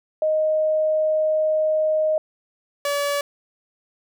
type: tone pair in turn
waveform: sine / sawtooth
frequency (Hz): 622.3 / 572.2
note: D#5 / D5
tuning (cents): 0 / -45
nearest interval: minor second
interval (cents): 145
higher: first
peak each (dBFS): -17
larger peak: neither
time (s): 0.22-2.18 / 2.85-3.21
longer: first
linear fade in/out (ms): 2
effects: none